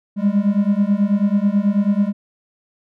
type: beating tone pair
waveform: triangle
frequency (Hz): 198.2 / 207.4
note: G3 / G#3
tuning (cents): +19 / -2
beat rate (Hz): 9.2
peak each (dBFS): -15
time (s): 0.16-2.13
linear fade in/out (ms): 50
effects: none